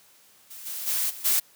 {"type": "noise with level steps", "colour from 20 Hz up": "blue", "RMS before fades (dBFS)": [-42, -34, -26, -40, -22], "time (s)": [0.5, 1.4], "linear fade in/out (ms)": 10, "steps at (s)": [0.65, 0.86, 1.09, 1.24], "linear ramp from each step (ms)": 20, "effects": ["white hiss -57 dBFS RMS until 1.55 s", "high-pass 100 Hz 12 dB/octave"]}